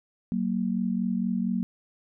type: tone pair together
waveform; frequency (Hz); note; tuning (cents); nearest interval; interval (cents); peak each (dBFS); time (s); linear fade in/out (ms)
sine; 188.2 / 232.5; F#3 / A#3; +30 / -4; major third; 366; -27; 0.32-1.63; 0
effects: none